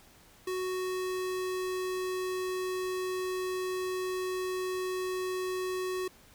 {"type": "tone", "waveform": "square", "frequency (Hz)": 370, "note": "F#4", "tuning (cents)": 0, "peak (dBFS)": -32, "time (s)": [0.47, 6.08], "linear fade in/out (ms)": 5, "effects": ["pink hiss -58 dBFS RMS until 6.34 s"]}